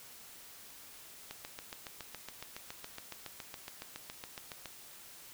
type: click train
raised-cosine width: 0.2 ms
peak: -25 dBFS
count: 25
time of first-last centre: 1.31-4.657 s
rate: 7.17 Hz
effects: white hiss -53 dBFS RMS until 5.33 s